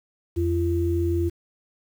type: tone pair together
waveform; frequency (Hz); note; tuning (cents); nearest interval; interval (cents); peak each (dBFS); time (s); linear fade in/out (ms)
sine; 85.4 / 341.6; F2 / F4; -38 / -38; 2 octaves; 2400; -23; 0.36-1.3; 20
effects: 8-bit